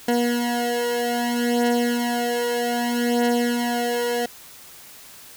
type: beating tone pair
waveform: 20% pulse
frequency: 239.3 / 239.93 Hz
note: A#3 / B3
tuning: +46 / -50 cents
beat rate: 0.63 Hz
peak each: -20 / -17 dBFS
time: 0.08-4.26 s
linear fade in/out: 5 ms
effects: white hiss -44 dBFS RMS until 5.36 s